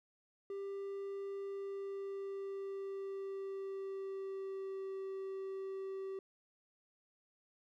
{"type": "tone with pitch glide", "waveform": "triangle", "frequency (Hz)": [395.3, 385.8], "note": ["G4", "G4"], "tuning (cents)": [15, -28], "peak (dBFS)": -38, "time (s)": [0.5, 6.19], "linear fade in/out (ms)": 2, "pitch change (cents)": -43, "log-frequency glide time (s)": [1.44, 4.94], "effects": []}